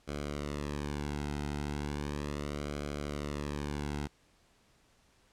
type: tone with flanger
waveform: sawtooth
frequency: 72.9 Hz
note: D2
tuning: 12 cents flat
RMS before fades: -37 dBFS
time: 0.07-4.08 s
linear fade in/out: 20 ms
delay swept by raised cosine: 1.1 to 1.75 ms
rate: 0.36 Hz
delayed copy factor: -0.8
effects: pink hiss -67 dBFS RMS until 5.32 s + low-pass 9000 Hz 12 dB/octave